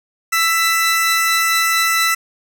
sawtooth tone pair together, 1328 / 1989.8 Hz, E6 / B6, +12 / +12 cents, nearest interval perfect fifth, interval 700 cents, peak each -13 dBFS, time 0.32-2.15 s, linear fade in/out 10 ms, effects none

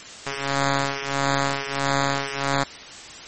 5% pulse ring-modulated tone, 138.59 Hz, C#3, in tune, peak -7 dBFS, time 0.26-2.64 s, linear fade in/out 10 ms, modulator 415 Hz, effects white hiss -39 dBFS RMS until 3.27 s + MP3 32 kbps

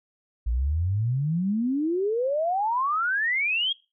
sine exponential sweep, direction up, 54.7 to 3322 Hz, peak -22 dBFS, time 0.46-3.73 s, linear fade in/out 10 ms, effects noise-tail reverb RT60 0.3 s tail -23 dB re dry

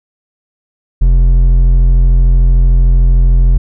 sine tone with hard clipping, 43.36 Hz, F1, 12 cents flat, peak -6 dBFS, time 1.01-3.58 s, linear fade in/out 10 ms, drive 6 dB, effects none

